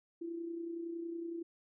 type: tone with amplitude modulation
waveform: sine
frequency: 336.5 Hz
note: E4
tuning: 36 cents sharp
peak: -36 dBFS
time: 0.21-1.43 s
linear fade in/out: 10 ms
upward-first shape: sine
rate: 30.8 Hz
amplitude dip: 50%
effects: none

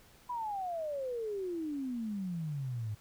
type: exponential sweep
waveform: sine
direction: down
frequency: 1000 to 102.5 Hz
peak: -34 dBFS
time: 0.29-2.95 s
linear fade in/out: 10 ms
effects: pink hiss -61 dBFS RMS until 3 s

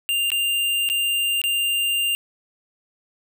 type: tone with dropouts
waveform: square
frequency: 2794 Hz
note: F7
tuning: in tune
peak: -20 dBFS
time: 0.09-2.15 s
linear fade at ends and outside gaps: 0 ms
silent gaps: 0.303-0.318 / 0.889-0.899 / 1.416-1.439 s
effects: none

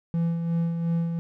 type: tone with tremolo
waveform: triangle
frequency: 167.7 Hz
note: E3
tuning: 30 cents sharp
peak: -19 dBFS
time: 0.14-1.19 s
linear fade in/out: 0 ms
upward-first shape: sine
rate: 2.8 Hz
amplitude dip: 45%
effects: none

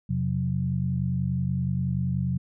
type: tone cluster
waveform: sine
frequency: 84.3 / 130.5 / 181 Hz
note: E2 / C3 / F#3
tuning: +39 / -4 / -38 cents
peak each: -32 / -26 / -28 dBFS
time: 0.09-2.38 s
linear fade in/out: 10 ms
effects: none

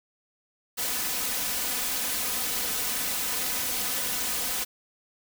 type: noise with comb filter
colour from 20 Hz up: white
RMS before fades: -29 dBFS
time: 0.77-4.65 s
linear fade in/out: 20 ms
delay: 4 ms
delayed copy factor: +0.7
effects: none

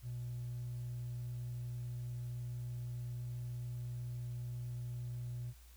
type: tone with hard clipping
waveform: sine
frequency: 121.6 Hz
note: B2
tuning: 26 cents flat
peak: -40 dBFS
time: 0.02-5.54 s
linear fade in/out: 50 ms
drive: 1 dB
effects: added 60 Hz sine -56 dBFS peak until 5.76 s + white hiss -65 dBFS RMS until 5.76 s

